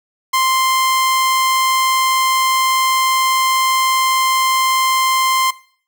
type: tone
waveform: sawtooth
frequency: 1046.5 Hz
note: C6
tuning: in tune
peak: -9 dBFS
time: 0.33-5.51 s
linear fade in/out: 10 ms
effects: noise-tail reverb RT60 0.5 s tail -19 dB re dry